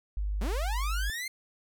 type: tone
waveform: sine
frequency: 50.6 Hz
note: G#1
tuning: 44 cents flat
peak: -28 dBFS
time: 0.17-1.1 s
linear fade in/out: 0 ms
type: linear sweep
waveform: sawtooth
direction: up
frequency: 170 to 2131 Hz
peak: -30 dBFS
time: 0.41-1.28 s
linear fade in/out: 5 ms
effects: none